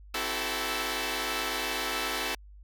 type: chord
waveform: 5% pulse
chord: F# half-diminished seventh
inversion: second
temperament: equal with one note detuned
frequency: 261.6 / 329.6 / 379.7 / 440 Hz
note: C4 / E4 / F#4 / A4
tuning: 0 / 0 / +45 / 0 cents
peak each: -25 / -24 / -25 / -22 dBFS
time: 0.14-2.35 s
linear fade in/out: 5 ms
effects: added 50 Hz sine -47 dBFS peak until 2.63 s